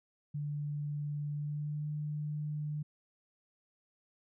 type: tone with pitch glide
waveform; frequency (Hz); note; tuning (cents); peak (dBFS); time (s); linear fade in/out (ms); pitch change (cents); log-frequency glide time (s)
sine; 146.83 to 149.83; D3 to D3; 0 to +35; -34; 0.34-2.83; 10; +35; 1.32-1.88
effects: none